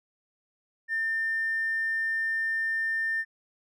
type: tone with tanh clipping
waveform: triangle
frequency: 1800 Hz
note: A6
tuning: 39 cents sharp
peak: -25 dBFS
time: 0.88-3.25 s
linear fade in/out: 50 ms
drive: 1 dB
effects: none